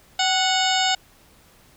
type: harmonic tone with a mistuned harmonic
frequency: 736 Hz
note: F#5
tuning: 9 cents flat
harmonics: 1 / 2 / 3 / 4 / 5 / 6 / 7 / 9 / 10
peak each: -22 / -27 / -29 / -25 / -26 / -30 / -30 / -35 / -31 dBFS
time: 0.19-0.95 s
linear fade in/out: 5 ms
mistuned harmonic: 1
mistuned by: +50 cents
effects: pink hiss -54 dBFS RMS until 1.76 s